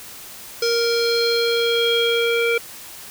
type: tone with low-pass filter sweep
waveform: square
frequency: 466.5 Hz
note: A#4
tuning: 1 cent sharp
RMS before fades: -19 dBFS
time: 0.62-2.58 s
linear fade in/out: 5 ms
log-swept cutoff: 5300 to 2600 Hz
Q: 6.2
effects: white hiss -38 dBFS RMS until 3.1 s